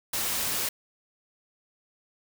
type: noise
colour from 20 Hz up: white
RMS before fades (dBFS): -29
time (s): 0.13-0.69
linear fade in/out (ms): 5
effects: none